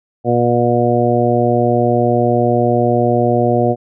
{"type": "harmonic tone", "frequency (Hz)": 120, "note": "B2", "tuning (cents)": -49, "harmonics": [1, 2, 3, 4, 5, 6], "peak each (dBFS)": [-18, -18, -18, -18, -18, -18], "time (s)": [0.24, 3.76], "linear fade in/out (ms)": 50, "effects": []}